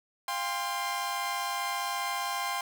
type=chord; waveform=sawtooth; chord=F suspended second; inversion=none; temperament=equal with one note detuned; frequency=698.5 / 798.6 / 1046.5 Hz; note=F5 / G5 / C6; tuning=0 / +32 / 0 cents; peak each=-35 / -31 / -29 dBFS; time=0.28-2.61 s; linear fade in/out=2 ms; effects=none